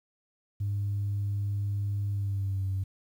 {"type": "tone with pitch glide", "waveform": "sine", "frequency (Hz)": [101.1, 95.76], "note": ["G#2", "G2"], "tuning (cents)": [-46, -40], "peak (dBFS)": -26, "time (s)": [0.6, 2.84], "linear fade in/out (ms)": 10, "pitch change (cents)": -94, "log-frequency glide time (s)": [2.11, 2.67], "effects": ["tanh soft clip ceiling -24 dBFS", "10-bit"]}